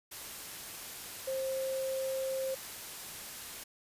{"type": "tone in noise", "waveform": "sine", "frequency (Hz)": 530, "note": "C5", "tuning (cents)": 22, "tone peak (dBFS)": -32, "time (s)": [1.27, 2.55], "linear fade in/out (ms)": 10, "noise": "white", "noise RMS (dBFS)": -44, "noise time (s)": [0.11, 3.64], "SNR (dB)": 9, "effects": ["resampled to 32000 Hz"]}